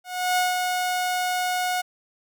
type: tone with ADSR envelope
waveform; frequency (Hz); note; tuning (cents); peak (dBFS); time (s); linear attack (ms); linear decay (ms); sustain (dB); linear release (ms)
sawtooth; 728; F#5; -28; -15; 0.04-1.82; 330; 170; -4; 16
effects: none